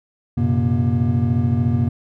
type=tone cluster; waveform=triangle; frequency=94.3 / 117.5 / 131.3 / 237.5 Hz; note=F#2 / A#2 / C3 / A#3; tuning=+33 / +14 / +6 / +33 cents; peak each=-19 dBFS; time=0.37-1.89 s; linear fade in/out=10 ms; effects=none